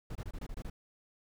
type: noise bursts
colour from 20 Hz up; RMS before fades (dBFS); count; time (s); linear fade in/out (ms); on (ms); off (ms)
brown; -40; 8; 0.1-0.7; 5; 54; 24
effects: none